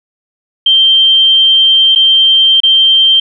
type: tone with dropouts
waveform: sine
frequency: 3145 Hz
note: G7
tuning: 5 cents sharp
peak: -4 dBFS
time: 0.66-3.2 s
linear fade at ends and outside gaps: 5 ms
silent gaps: 1.951-1.958 / 2.604-2.633 s
effects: none